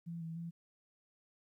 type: tone with pitch steps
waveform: sine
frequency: 168.5 / 163.5 / 168.4 Hz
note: E3 / E3 / E3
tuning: +38 / -14 / +37 cents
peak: -40 dBFS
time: 0.06-0.51 s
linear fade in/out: 20 ms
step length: 150 ms
effects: 13-bit

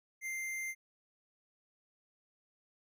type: tone with hard clipping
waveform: sine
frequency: 2093 Hz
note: C7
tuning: in tune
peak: -38 dBFS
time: 0.21-0.75 s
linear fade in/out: 50 ms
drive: 16 dB
effects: none

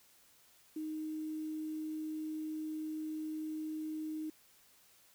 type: tone with quantisation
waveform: sine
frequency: 311.1 Hz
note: D#4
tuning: in tune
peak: -37 dBFS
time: 0.76-4.3 s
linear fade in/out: 5 ms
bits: 10
effects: white hiss -65 dBFS RMS until 5.14 s

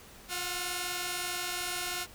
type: tone cluster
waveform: 5% pulse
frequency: 354.7 / 730 / 1356 Hz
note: F4 / F#5 / E6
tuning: +27 / -24 / +49 cents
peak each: -25 / -26 / -27 dBFS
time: 0.28-2.07 s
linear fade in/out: 50 ms
effects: pink hiss -52 dBFS RMS until 2.14 s

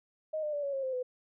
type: tone with pitch steps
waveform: sine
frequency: 624 / 602 / 580.9 / 560.4 / 540.7 / 521.7 / 503.3 Hz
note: D#5 / D5 / D5 / C#5 / C#5 / C5 / B4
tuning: +5 / +43 / -19 / +19 / -43 / -5 / +33 cents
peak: -31 dBFS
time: 0.33-1.03 s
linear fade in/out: 10 ms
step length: 100 ms
effects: none

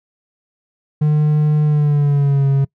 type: tone with pitch glide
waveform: triangle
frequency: 151 to 137.67 Hz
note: D3 to C#3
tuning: +48 to -12 cents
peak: -9 dBFS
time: 1.01-2.65 s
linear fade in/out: 10 ms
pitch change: -160 cents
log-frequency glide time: 1.65-2.47 s
effects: noise-tail reverb RT60 0.1 s tail -24 dB re dry

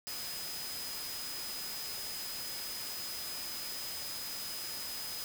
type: tone in noise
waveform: sine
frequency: 5020 Hz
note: D#8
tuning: 15 cents sharp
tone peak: -42 dBFS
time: 0.07-5.24 s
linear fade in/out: 0 ms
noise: white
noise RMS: -42 dBFS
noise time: 0.07-5.24 s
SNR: -3 dB
effects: none

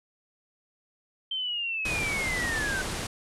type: linear sweep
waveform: sine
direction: down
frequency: 3136 to 1500 Hz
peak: -28 dBFS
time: 1.31-2.82 s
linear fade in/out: 5 ms
type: low-pass noise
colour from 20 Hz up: pink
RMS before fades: -33 dBFS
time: 1.85-3.07 s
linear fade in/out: 5 ms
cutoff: 11000 Hz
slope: 48 dB/octave
effects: none

